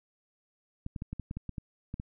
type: clicks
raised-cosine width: 5 ms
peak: -24 dBFS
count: 11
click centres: 0.864 / 0.962 / 1.021 / 1.13 / 1.197 / 1.311 / 1.37 / 1.493 / 1.582 / 1.941 / 1.999 s
effects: none